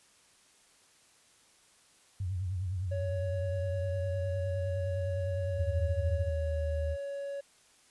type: tone with vibrato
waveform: sine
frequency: 92.5 Hz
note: F#2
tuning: in tune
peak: -31 dBFS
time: 2.2-6.29 s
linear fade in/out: 5 ms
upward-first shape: triangle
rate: 9.8 Hz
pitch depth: 140 cents each way
type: tone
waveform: triangle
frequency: 560 Hz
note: C#5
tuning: 18 cents sharp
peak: -33 dBFS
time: 2.91-7.41 s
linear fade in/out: 10 ms
type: tone with pitch glide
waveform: sine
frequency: 79.2 to 77.48 Hz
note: D#2 to D#2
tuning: +31 to -7 cents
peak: -30 dBFS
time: 5.56-6.97 s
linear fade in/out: 50 ms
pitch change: -38 cents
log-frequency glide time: 6.38-6.64 s
effects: white hiss -63 dBFS RMS until 7.9 s + resampled to 24000 Hz